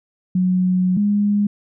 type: tone pair in turn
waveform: sine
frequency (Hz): 183.3 / 205.2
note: F#3 / G#3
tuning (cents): -16 / -21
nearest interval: major second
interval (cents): 195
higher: second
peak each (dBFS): -14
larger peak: neither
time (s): 0.35-0.97 / 0.97-1.47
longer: first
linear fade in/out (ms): 5
effects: none